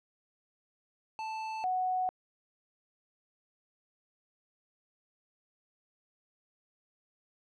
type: tone pair in turn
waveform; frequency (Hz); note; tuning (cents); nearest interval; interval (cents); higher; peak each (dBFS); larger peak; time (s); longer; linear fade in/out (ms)
square / sine; 880 / 740; A5 / F#5; 0 / 0; minor third; 300; first; -36 / -28; second; 1.19-1.64 / 1.64-2.09; neither; 0
effects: low-pass 4000 Hz 12 dB/octave